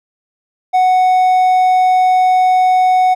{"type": "tone", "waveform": "triangle", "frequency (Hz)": 740, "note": "F#5", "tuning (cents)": 0, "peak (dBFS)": -6, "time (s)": [0.73, 3.15], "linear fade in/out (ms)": 20, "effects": []}